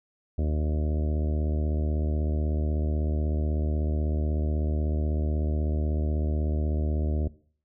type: harmonic tone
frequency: 76.2 Hz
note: D#2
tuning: 36 cents flat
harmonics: 1 / 2 / 3 / 4 / 5 / 6 / 7 / 8 / 9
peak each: -24 / -35 / -34 / -38 / -39 / -45 / -44 / -43 / -49 dBFS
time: 0.38-7.28 s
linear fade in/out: 5 ms
effects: noise-tail reverb RT60 0.5 s tail -19 dB re dry